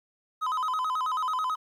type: tone with vibrato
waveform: triangle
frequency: 1134 Hz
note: C#6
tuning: 39 cents sharp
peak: -24 dBFS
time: 0.41-1.56 s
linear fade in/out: 20 ms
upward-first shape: square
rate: 9.2 Hz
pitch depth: 190 cents each way
effects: 11-bit